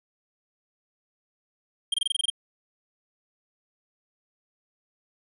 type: tone bursts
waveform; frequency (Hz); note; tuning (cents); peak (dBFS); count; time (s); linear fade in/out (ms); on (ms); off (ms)
square; 3200; G7; +35; -22; 9; 1.92-2.301; 5; 21; 24
effects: resampled to 32000 Hz